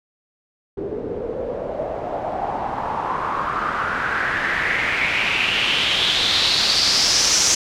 white noise with low-pass filter sweep, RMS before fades -21 dBFS, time 0.77-7.55 s, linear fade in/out 5 ms, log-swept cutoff 390 to 6300 Hz, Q 4.4, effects none

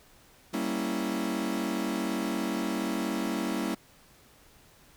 40% pulse chord, G diminished seventh, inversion none, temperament equal, 196 / 233.1 / 277.2 / 329.6 Hz, G3 / Bb3 / Db4 / Fb4, 0 / 0 / 0 / 0 cents, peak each -34 / -33 / -34 / -33 dBFS, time 0.53-3.75 s, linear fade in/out 10 ms, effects pink hiss -58 dBFS RMS until 4.96 s

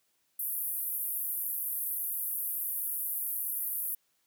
white band-pass noise, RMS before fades -34 dBFS, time 0.39-3.95 s, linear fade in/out 5 ms, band 11000 to 15000 Hz, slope 48 dB/octave, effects white hiss -74 dBFS RMS until 4.26 s + high-pass 80 Hz 12 dB/octave

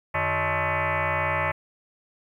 sine tone with frequency modulation, 569 Hz, C#5, 45 cents sharp, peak -22 dBFS, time 0.14-1.52 s, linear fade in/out 10 ms, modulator 240 Hz, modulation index 7.3, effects 10-bit

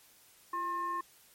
sine tone with frequency modulation, 1068 Hz, C6, 35 cents sharp, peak -32 dBFS, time 0.53-1.01 s, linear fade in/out 5 ms, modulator 726 Hz, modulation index 0.45, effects white hiss -61 dBFS RMS until 1.34 s + MP3 64 kbps

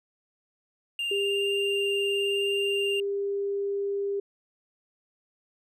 triangle tone with vibrato, 2794 Hz, F7, in tune, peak -26 dBFS, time 0.99-3 s, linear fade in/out 2 ms, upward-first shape sine, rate 19 Hz, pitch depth 15 cents each way
sine tone, 400 Hz, G4, 35 cents sharp, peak -26 dBFS, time 1.11-4.2 s, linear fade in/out 5 ms
effects none

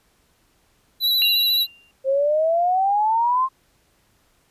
square tone with vibrato, 3942 Hz, B7, 4 cents flat, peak -17 dBFS, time 1-1.67 s, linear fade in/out 50 ms, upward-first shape sine, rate 14 Hz, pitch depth 30 cents each way
sine tone with exponential decay, 2785 Hz, F7, 5 cents flat, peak -17 dBFS, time 1.22-1.91 s, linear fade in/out 0 ms, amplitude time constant 150 ms
sine exponential sweep, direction up, 526 to 1066 Hz, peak -16 dBFS, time 2.04-3.49 s, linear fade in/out 50 ms
effects pink hiss -62 dBFS RMS until 4.5 s + resampled to 32000 Hz

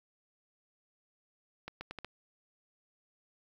accelerating click train, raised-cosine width 0.3 ms, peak -25 dBFS, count 5, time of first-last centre 1.68-2.047 s, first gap 130 ms, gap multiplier 0.77, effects 10-bit

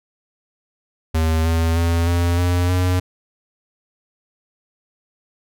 square tone with pitch steps, 80.2 / 82.22 / 84.28 / 86.4 / 88.58 / 90.8 Hz, E2 / E2 / E2 / F2 / F2 / F#2, -47 / -4 / +39 / -18 / +25 / -32 cents, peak -16 dBFS, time 1.14-3 s, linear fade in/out 10 ms, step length 310 ms, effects none

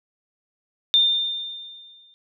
sine tone with exponential decay, 3608 Hz, A7, 43 cents sharp, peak -12 dBFS, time 0.94-2.14 s, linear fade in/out 0 ms, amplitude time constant 260 ms, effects none

